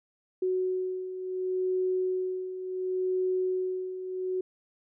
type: beating tone pair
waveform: sine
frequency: 370 / 370.7 Hz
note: F#4 / F#4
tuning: 0 / +3 cents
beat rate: 0.7 Hz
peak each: -34 / -28 dBFS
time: 0.42-4.41 s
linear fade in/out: 5 ms
effects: none